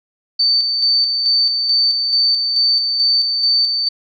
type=tone with tremolo; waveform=sine; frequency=4561 Hz; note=C#8; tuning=49 cents sharp; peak=-11 dBFS; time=0.39-3.89 s; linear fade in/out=10 ms; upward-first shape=square; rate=2.3 Hz; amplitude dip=40%; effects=none